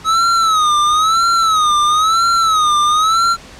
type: tone with vibrato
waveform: square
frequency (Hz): 1278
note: D#6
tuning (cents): +46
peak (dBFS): -11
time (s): 0.04-3.37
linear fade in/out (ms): 50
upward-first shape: sine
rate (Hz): 1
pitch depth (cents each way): 120
effects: pink hiss -37 dBFS RMS until 3.59 s + low-pass 7000 Hz 12 dB/octave